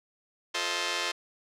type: chord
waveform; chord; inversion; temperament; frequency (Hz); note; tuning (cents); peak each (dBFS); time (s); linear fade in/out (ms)
5% pulse; F dominant seventh; none; just; 349.2 / 436.5 / 523.8 / 628.6; F4 / A4 / C5 / Eb5; 0 / -14 / +2 / +18; -24; 0.54-1.12; 10
effects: low-pass 8000 Hz 12 dB/octave